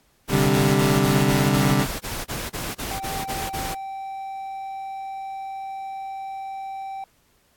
pink noise bursts, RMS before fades -30 dBFS, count 14, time 0.28-3.75 s, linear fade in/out 20 ms, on 220 ms, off 30 ms
25% pulse chord, C suspended second, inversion none, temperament equal, 130.81 / 146.83 / 196 Hz, C3 / D3 / G3, 0 / 0 / 0 cents, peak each -18 dBFS, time 0.29-1.87 s, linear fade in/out 50 ms
triangle tone, 777 Hz, G5, 16 cents flat, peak -28 dBFS, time 2.91-7.04 s, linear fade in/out 2 ms
effects pink hiss -62 dBFS RMS until 7.56 s + AAC 64 kbps

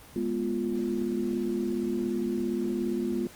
sine chord, F diminished, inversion first, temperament equal with one note detuned, 207.7 / 245 / 349.2 Hz, Ab3 / Cb4 / F4, 0 / -14 / 0 cents, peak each -32 / -31 / -30 dBFS, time 0.16-3.27 s, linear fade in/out 2 ms, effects pink hiss -50 dBFS RMS until 3.35 s + Opus 24 kbps

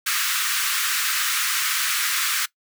pink high-pass noise, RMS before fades -23 dBFS, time 0.06-2.46 s, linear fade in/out 10 ms, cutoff 1200 Hz, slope 48 dB/octave, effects noise-tail reverb RT60 0.1 s tail -20 dB re dry

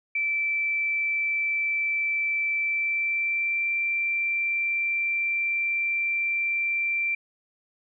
sine tone with pitch glide, 2327 to 2353 Hz, D7 to D7, -17 to +3 cents, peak -23 dBFS, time 0.15-7.15 s, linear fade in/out 5 ms, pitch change +20 cents, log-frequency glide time 2.57-3.7 s, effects none

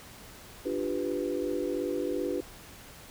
sine chord, G dominant seventh, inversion second, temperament equal with one note detuned, 293.7 / 349.2 / 392 / 497 Hz, D4 / F4 / G4 / B4, 0 / 0 / 0 / +11 cents, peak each -34 dBFS, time 0.65-2.41 s, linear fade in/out 10 ms, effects pink hiss -49 dBFS RMS until 3.1 s

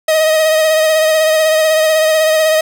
45% pulse tone with vibrato, 629 Hz, D#5, 19 cents sharp, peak -9 dBFS, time 0.08-2.61 s, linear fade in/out 5 ms, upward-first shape triangle, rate 16 Hz, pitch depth 34 cents each way, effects none

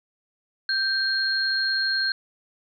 sine tone pair together, 1568 / 4246 Hz, G6 / C8, 0 / +25 cents, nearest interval octave + perfect fourth, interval 1725 cents, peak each -24 dBFS, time 0.69-2.12 s, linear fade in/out 2 ms, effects none

